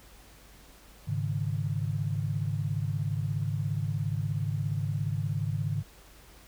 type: chord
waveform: sine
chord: Ab suspended fourth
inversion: none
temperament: equal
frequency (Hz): 103.83 / 138.59 / 155.56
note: Ab2 / Db3 / Eb3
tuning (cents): 0 / 0 / 0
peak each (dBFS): -31 / -32 / -33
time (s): 1.07-5.83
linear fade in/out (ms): 20
effects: added 50 Hz sine -56 dBFS peak until 6.47 s + pink hiss -55 dBFS RMS until 6.47 s